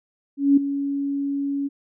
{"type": "tone with ADSR envelope", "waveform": "sine", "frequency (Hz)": 280.2, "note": "C#4", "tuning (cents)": 19, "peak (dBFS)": -10, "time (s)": [0.37, 1.69], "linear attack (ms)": 200, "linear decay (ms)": 8, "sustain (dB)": -12, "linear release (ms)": 25, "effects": []}